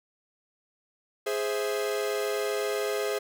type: chord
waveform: 45% pulse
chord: Ab augmented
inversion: none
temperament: equal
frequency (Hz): 415.3 / 523.3 / 659.3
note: Ab4 / C5 / E5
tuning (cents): 0 / 0 / 0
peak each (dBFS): -29 / -33 / -35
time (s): 1.26-3.19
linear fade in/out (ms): 10
effects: none

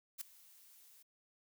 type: noise with ADSR envelope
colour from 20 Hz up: blue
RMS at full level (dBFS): -40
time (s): 0.18-1.03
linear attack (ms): 32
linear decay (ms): 4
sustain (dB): -22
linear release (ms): 11
effects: none

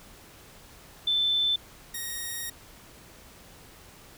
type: tone pair in turn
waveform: sine / 5% pulse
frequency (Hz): 3529 / 1869.4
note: A7 / A#6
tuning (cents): +4 / +4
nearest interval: major seventh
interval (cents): 1100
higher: first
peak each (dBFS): -22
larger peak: neither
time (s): 1.07-1.56 / 1.94-2.5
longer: second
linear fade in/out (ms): 5
effects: pink hiss -51 dBFS RMS until 4.17 s

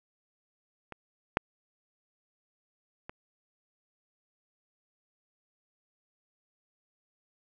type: clicks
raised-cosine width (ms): 0.5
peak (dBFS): -26 / -8 / -25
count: 3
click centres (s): 0.923 / 1.371 / 3.095
effects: none

